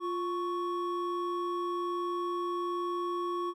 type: tone pair together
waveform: triangle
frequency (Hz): 350 / 1111.2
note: F4 / C#6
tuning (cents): +4 / +4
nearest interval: octave + minor sixth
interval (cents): 2000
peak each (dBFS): -31 / -32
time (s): 0-3.54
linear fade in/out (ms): 50
effects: none